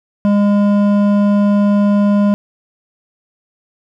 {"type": "tone with hard clipping", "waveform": "sine", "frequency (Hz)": 203.9, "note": "G#3", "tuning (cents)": -32, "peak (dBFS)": -11, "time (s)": [0.25, 2.34], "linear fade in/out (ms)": 0, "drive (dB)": 10, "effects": []}